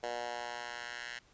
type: tone with high-pass filter sweep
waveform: 10% pulse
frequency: 120.2 Hz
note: B2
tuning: 46 cents flat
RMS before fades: -41 dBFS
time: 0.03-1.19 s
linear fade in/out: 5 ms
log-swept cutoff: 580 to 1800 Hz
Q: 1.7
effects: pink hiss -65 dBFS RMS until 1.33 s + resampled to 16000 Hz